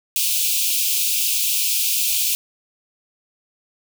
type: high-pass noise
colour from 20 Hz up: white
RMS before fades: -20 dBFS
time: 0.16-2.35 s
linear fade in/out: 0 ms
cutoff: 2400 Hz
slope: 96 dB/octave
effects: none